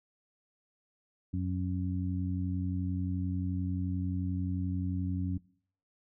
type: harmonic tone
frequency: 91.4 Hz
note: F#2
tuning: 21 cents flat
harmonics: 1 / 2 / 3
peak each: -32 / -35 / -37 dBFS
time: 1.33-5.38 s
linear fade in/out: 10 ms
effects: noise-tail reverb RT60 0.6 s tail -23 dB re dry